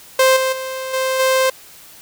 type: tone with level steps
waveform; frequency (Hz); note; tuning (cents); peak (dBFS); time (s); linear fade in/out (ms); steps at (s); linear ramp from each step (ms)
sawtooth; 523.3; C5; 0; -6 / -12 / -20 / -13 / -9; 0.19-1.5; 5; 0.36 / 0.52 / 0.93 / 1.19; 10
effects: white hiss -42 dBFS RMS until 2.01 s